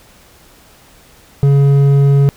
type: tone with hard clipping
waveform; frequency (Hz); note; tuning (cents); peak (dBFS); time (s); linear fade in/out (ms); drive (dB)
sine; 140; C#3; +18; -8; 1.43-2.29; 0; 6
effects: pink hiss -45 dBFS RMS until 2.36 s